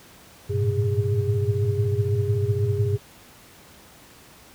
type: tone cluster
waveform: sine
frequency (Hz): 99 / 108.9 / 114.9 / 128.8 / 407.7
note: G2 / A2 / A#2 / C3 / G#4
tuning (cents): +18 / -17 / -25 / -27 / -32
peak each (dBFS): -23 / -27 / -26 / -29 / -27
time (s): 0.49-2.98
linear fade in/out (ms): 20
effects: pink hiss -49 dBFS RMS until 4.54 s + high-pass 60 Hz 12 dB/octave